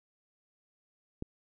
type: click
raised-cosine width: 3 ms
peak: -23 dBFS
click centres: 1.224 s
effects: none